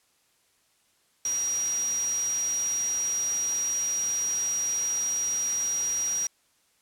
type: tone in noise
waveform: sine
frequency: 5740 Hz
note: F8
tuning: 47 cents sharp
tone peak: -25 dBFS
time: 1.25-6.27 s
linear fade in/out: 2 ms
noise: white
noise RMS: -38 dBFS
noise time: 1.25-6.27 s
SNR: +10 dB
effects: white hiss -67 dBFS RMS until 6.81 s + low-pass 11000 Hz 12 dB/octave